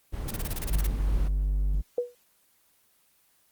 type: noise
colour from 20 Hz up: brown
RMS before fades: -33 dBFS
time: 0.12-1.29 s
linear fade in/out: 20 ms
type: noise bursts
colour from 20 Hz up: white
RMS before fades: -35 dBFS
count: 11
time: 0.28-0.867 s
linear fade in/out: 2 ms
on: 27 ms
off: 29 ms
type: tone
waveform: triangle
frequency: 49 Hz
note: G1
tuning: in tune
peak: -21 dBFS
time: 0.69-1.82 s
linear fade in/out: 20 ms
type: tone with exponential decay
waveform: sine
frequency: 486.7 Hz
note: B4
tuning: 25 cents flat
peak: -20 dBFS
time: 1.98-2.15 s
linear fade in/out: 2 ms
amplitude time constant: 36 ms
effects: white hiss -65 dBFS RMS until 3.51 s + Opus 24 kbps